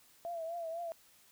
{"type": "tone with vibrato", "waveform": "sine", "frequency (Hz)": 669, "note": "E5", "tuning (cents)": 25, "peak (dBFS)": -37, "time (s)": [0.25, 0.92], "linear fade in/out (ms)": 0, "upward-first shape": "triangle", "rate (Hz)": 4, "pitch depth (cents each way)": 75, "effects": ["white hiss -64 dBFS RMS until 1.31 s"]}